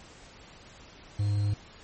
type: tone with quantisation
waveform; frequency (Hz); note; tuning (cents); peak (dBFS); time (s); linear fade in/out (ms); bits
triangle; 102.4; G#2; -24; -22; 1.19-1.54; 5; 8
effects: pink hiss -51 dBFS RMS until 1.83 s + MP3 32 kbps

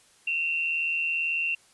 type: tone pair together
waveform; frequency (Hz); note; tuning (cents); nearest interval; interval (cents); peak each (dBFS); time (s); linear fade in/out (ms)
sine; 2583 / 2741; E7 / F7; -36 / -33; minor second; 103; -35 / -25; 0.27-1.55; 5
effects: white hiss -59 dBFS RMS until 1.73 s + resampled to 24000 Hz

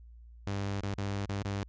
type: tone with dropouts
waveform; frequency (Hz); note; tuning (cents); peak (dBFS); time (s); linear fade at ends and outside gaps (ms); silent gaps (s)
sawtooth; 99.7; G2; +30; -28; 0.47-1.63; 0; 0.806-0.835 / 0.94-0.983 / 1.256-1.293 / 1.425-1.45
effects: added 58 Hz sine -49 dBFS peak until 1.68 s + resampled to 16000 Hz

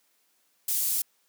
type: high-pass noise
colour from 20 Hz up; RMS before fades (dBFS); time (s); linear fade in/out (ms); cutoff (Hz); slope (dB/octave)
pink; -27; 0.68-1.02; 5; 9900; 12
effects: white hiss -69 dBFS RMS until 1.28 s + high-pass 200 Hz 12 dB/octave

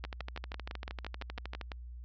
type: two click trains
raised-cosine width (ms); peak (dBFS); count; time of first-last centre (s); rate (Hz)
0.3; -24 / -24; 11 / 21; 0.04-1.718 / 0.05-1.613; 5.96 / 12.8
effects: added 60 Hz sine -43 dBFS peak until 2.04 s + resampled to 16000 Hz

